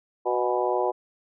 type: harmonic tone with a mistuned harmonic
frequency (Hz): 123.47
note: B2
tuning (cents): 0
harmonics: 3 / 4 / 5 / 6 / 7 / 8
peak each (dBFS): -27 / -28 / -29 / -30 / -30 / -31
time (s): 0.25-0.92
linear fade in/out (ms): 20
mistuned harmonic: 7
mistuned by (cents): -53
effects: none